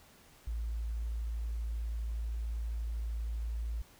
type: tone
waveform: sine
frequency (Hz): 56.3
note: A1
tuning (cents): +40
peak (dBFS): -33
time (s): 0.47-3.82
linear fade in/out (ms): 5
effects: pink hiss -60 dBFS RMS until 3.99 s